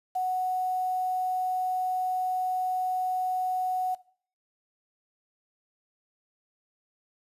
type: tone with quantisation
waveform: sine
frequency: 740 Hz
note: F#5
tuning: in tune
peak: -25 dBFS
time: 0.15-3.95 s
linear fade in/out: 10 ms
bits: 8
effects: noise-tail reverb RT60 0.5 s tail -19 dB re dry + resampled to 32000 Hz